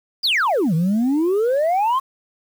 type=exponential two-way sweep; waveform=sine; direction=down then up; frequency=5100 to 154.6 to 1097 Hz; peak=-13 dBFS; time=0.23-2 s; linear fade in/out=20 ms; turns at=0.74 s; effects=tanh soft clip ceiling -14 dBFS + 7-bit